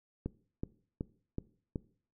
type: click train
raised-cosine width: 3 ms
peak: -22 dBFS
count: 5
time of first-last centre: 0.26-1.758 s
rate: 2.67 Hz
effects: noise-tail reverb RT60 0.5 s tail -20 dB re dry